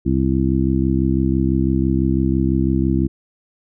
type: harmonic tone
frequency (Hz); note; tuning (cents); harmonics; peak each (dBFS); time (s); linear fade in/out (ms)
66; C2; +16; 1 / 2 / 3 / 4 / 5; -21 / -21 / -21 / -21 / -21; 0.05-3.08; 20
effects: none